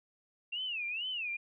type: tone with vibrato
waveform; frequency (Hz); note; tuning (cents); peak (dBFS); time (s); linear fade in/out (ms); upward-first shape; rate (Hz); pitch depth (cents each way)
sine; 2698; E7; +40; -34; 0.52-1.37; 10; sine; 2.2; 220
effects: none